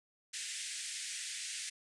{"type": "band-pass noise", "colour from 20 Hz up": "white", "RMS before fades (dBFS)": -42, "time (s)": [0.33, 1.7], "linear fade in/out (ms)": 10, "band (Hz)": [1700, 9600], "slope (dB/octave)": 48, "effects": ["resampled to 24000 Hz"]}